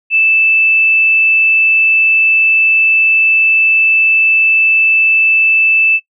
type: tone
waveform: sine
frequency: 2637 Hz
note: E7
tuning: in tune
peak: -7 dBFS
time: 0.1-6 s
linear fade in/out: 50 ms
effects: noise-tail reverb RT60 0.1 s tail -20 dB re dry